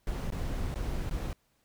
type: noise with dropouts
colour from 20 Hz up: brown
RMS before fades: -33 dBFS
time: 0.07-1.33 s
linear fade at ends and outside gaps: 1 ms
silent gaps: 0.303-0.322 / 0.743-0.757 / 1.097-1.11 s
effects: pink hiss -72 dBFS RMS until 1.64 s